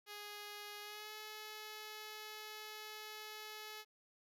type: tone with pitch glide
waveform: 5% pulse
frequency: 414.5 to 428.4 Hz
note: G#4 to A4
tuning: -3 to -46 cents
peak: -36 dBFS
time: 0.06-3.85 s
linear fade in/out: 50 ms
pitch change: +57 cents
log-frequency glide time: 0.81-1.12 s
effects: none